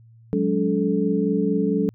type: tone cluster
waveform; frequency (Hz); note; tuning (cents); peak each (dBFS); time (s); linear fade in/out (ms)
sine; 181.6 / 206 / 283.7 / 434.3; F#3 / G#3 / C#4 / A4; -32 / -14 / +40 / -23; -24; 0.33-1.89; 0
effects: added 114 Hz sine -47 dBFS peak until 1.94 s